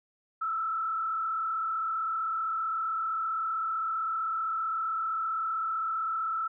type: tone with frequency modulation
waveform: sine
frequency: 1318.5 Hz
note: E6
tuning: in tune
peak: -28 dBFS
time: 0.41-6.48 s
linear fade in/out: 10 ms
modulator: 35.5 Hz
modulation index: 0.91
effects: none